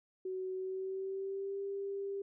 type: tone with pitch glide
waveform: sine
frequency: 374 to 396.2 Hz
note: F#4 to G4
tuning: +19 to +18 cents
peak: -36 dBFS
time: 0.25-2.22 s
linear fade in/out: 5 ms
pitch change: +99 cents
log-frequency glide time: 0.54-1.6 s
effects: none